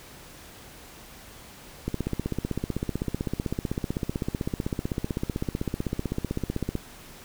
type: click train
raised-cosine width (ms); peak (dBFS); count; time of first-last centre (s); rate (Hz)
3; -14; 78; 1.88-6.753; 15.8
effects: pink hiss -47 dBFS RMS until 7.24 s